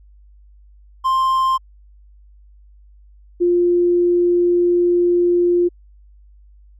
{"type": "tone pair in turn", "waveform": ["triangle", "sine"], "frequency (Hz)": [1051, 350.7], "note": ["C6", "F4"], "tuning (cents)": [7, 7], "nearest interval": "octave + perfect fifth", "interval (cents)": 1900, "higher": "first", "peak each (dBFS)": -12, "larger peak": "neither", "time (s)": [[1.04, 1.58], [3.4, 5.69]], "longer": "second", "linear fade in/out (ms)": 20, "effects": ["added 50 Hz sine -44 dBFS peak until 6.79 s"]}